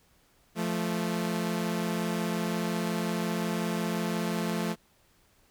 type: tone pair together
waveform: sawtooth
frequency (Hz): 173.19 / 218.8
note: F3 / A3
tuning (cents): -14 / -9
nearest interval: major third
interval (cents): 405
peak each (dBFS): -27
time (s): 0.55-4.76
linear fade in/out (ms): 50
effects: pink hiss -65 dBFS RMS until 5.5 s

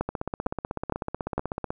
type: two click trains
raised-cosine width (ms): 1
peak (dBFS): -11 / -15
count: 4 / 27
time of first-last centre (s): 0.01-1.38 / 0.09-1.705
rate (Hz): 2.19 / 16.1
effects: none

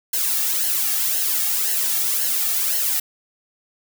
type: noise with flanger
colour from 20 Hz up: blue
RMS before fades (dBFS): -21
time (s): 0.13-3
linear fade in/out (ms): 5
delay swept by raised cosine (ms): 0.83 to 2.03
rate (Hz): 1.9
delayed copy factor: -0.75
effects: none

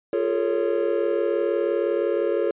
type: chord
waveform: triangle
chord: Bb minor seventh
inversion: second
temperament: equal with one note detuned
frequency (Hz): 349.2 / 415.3 / 455 / 554.4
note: F4 / Ab4 / Bb4 / Db5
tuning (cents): 0 / 0 / -42 / 0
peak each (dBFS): -24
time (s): 0.13-2.51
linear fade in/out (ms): 2
effects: resampled to 8000 Hz

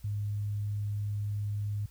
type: tone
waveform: sine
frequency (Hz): 103.3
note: G#2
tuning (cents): -9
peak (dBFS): -30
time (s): 0.04-1.86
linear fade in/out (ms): 5
effects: added 60 Hz sine -54 dBFS peak until 1.9 s + white hiss -63 dBFS RMS until 1.9 s

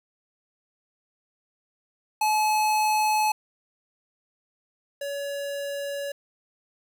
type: tone pair in turn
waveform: square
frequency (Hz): 857 / 565.1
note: A5 / C#5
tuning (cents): -46 / +33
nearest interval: perfect fifth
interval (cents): 721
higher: first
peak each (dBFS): -21 / -30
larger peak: first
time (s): 2.21-3.32 / 5.01-6.12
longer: neither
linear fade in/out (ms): 5
effects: 9-bit

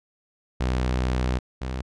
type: tone pair in turn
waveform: sawtooth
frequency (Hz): 62.9 / 64.07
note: B1 / C2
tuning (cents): +32 / -36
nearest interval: unison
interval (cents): 32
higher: second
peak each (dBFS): -18 / -24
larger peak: first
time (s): 0.6-1.39 / 1.61-1.82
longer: first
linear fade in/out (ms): 10
effects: low-pass 6000 Hz 12 dB/octave

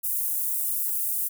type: high-pass noise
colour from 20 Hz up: pink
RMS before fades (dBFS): -27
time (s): 0.03-1.29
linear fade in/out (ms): 20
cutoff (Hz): 11000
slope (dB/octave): 24
effects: none

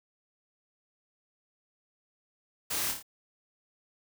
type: noise with echo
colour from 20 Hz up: white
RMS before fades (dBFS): -33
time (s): 2.7-2.92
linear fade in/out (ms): 10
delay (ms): 27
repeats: 4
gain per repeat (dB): -4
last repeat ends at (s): 3.028
effects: none

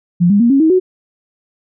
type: tone with pitch steps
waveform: sine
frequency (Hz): 174.61 / 202.9 / 235.8 / 274 / 318.4 / 370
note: F3 / G#3 / A#3 / C#4 / D#4 / F#4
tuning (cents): 0 / -40 / +20 / -20 / +40 / 0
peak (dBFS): -7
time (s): 0.2-0.8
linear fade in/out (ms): 20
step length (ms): 100
effects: none

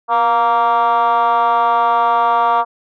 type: tone with frequency modulation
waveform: sine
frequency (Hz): 932.3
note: A#5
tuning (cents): 0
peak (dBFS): -9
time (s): 0.08-2.65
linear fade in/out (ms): 50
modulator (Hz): 228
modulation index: 1.3
effects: tanh soft clip ceiling -9 dBFS

